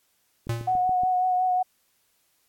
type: click train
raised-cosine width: 3 ms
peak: -26 dBFS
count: 5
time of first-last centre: 0.47-1.035 s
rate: 7.08 Hz
type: tone with exponential decay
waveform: square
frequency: 116.4 Hz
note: A#2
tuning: 2 cents flat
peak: -23 dBFS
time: 0.49-0.89 s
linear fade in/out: 5 ms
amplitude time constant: 86 ms
type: tone with vibrato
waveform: sine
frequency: 735 Hz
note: F#5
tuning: 12 cents flat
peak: -20 dBFS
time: 0.67-1.63 s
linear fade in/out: 10 ms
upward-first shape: sine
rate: 5.5 Hz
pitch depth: 20 cents each way
effects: white hiss -68 dBFS RMS until 2.48 s + AAC 64 kbps